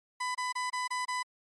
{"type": "tone bursts", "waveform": "30% pulse", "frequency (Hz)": 1000, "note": "B5", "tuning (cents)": 21, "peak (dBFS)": -28, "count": 6, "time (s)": [0.2, 1.23], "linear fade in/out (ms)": 10, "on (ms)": 150, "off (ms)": 26, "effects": ["MP3 48 kbps"]}